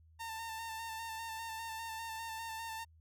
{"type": "tone with vibrato", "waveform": "sawtooth", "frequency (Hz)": 901, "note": "A5", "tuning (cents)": 41, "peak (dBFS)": -37, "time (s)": [0.19, 2.85], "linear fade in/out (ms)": 20, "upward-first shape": "square", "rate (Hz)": 5, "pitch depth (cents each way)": 24, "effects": ["added 80 Hz sine -60 dBFS peak until 3 s"]}